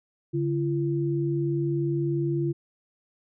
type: tone pair together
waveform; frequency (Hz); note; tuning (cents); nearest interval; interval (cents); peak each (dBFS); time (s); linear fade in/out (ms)
sine; 142.95 / 340; D3 / F4; -46 / -46; octave + minor third; 1500; -26; 0.33-2.53; 20
effects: none